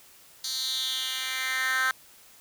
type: tone with high-pass filter sweep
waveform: 10% pulse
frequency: 260.3 Hz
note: C4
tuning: 9 cents flat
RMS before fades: -29 dBFS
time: 0.44-1.91 s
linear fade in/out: 2 ms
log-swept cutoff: 4800 to 1500 Hz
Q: 4
effects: white hiss -54 dBFS RMS until 2.4 s